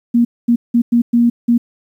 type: tone bursts at uneven times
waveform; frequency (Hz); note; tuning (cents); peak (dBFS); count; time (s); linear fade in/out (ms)
sine; 236.8; A#3; +27; -8; 6; 0.14-0.25 / 0.48-0.56 / 0.74-0.82 / 0.92-1.02 / 1.13-1.3 / 1.48-1.58; 10
effects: 8-bit